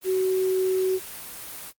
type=tone in noise; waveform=sine; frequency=375 Hz; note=F#4; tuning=23 cents sharp; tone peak=-20 dBFS; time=0.04-1 s; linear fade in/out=50 ms; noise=white; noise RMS=-38 dBFS; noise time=0.01-1.73 s; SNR=+15 dB; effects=noise-tail reverb RT60 0.1 s tail -25 dB re dry + Opus 32 kbps